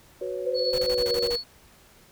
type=chord; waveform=sine; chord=F# suspended fourth; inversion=none; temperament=equal; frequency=370 / 493.9 / 554.4 Hz; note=F#4 / B4 / C#5; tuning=0 / 0 / 0 cents; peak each=-33 dBFS; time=0.21-1.3 s; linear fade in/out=5 ms
type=tone with pitch glide; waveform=sine; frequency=509 to 477.7 Hz; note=C5 to A#4; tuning=-48 to +42 cents; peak=-25 dBFS; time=0.45-1.37 s; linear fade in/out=20 ms; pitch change=-110 cents; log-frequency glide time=0.83-1.12 s
type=tone with tremolo; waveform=sine; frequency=4400 Hz; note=C#8; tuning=14 cents flat; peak=-26 dBFS; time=0.54-1.44 s; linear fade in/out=50 ms; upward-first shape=square; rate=9 Hz; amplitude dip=30%
type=noise bursts; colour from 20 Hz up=pink; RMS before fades=-36 dBFS; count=8; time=0.73-1.357 s; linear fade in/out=2 ms; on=53 ms; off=29 ms
effects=pink hiss -55 dBFS RMS until 2.11 s